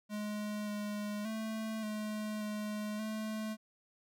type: tone with pitch steps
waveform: square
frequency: 209.8 / 208 / 220.2 / 213.3 / 210.9 / 216.9 Hz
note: G#3 / G#3 / A3 / G#3 / G#3 / A3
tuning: +18 / +3 / +2 / +46 / +27 / -25 cents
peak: -37 dBFS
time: 0.09-3.57 s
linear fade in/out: 50 ms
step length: 580 ms
effects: none